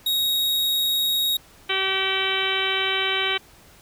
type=tone; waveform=45% pulse; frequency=3774 Hz; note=A#7; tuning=21 cents sharp; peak=-20 dBFS; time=0.06-1.37 s; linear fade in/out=5 ms
type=harmonic tone; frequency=383.7 Hz; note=G4; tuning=37 cents flat; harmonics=1 / 2 / 3 / 4 / 5 / 6 / 7 / 8 / 9 / 10; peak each=-30 / -34 / -32 / -30 / -32 / -27 / -33 / -26 / -36 / -30 dBFS; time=1.69-3.38 s; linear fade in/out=10 ms
effects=pink hiss -51 dBFS RMS until 3.81 s